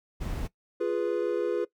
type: noise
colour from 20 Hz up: brown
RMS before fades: -32 dBFS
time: 0.2-0.48 s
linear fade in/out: 20 ms
type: chord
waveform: triangle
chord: F diminished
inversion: none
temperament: equal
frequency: 349.2 / 415.3 / 493.9 Hz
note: F4 / Ab4 / Cb5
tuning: 0 / 0 / 0 cents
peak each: -28 dBFS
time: 0.8-1.65 s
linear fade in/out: 10 ms
effects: noise-tail reverb RT60 0.1 s tail -19 dB re dry